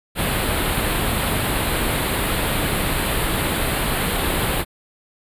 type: band-stop noise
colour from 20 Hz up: pink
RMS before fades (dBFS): -21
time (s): 0.15-4.65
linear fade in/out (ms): 50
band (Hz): 4200 to 8400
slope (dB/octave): 48
effects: resampled to 32000 Hz